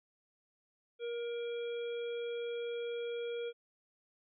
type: harmonic tone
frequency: 472.2 Hz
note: A#4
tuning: 22 cents sharp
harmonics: 1 / 3 / 5 / 7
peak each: -36 / -52 / -52 / -51 dBFS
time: 0.99-3.53 s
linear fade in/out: 50 ms
effects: none